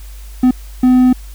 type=tone bursts at uneven times; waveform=triangle; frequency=253.1 Hz; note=B3; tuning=43 cents sharp; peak=-4 dBFS; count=2; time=0.43-0.51 / 0.83-1.13 s; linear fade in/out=5 ms; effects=added 50 Hz sine -29 dBFS peak until 1.34 s + white hiss -43 dBFS RMS until 1.34 s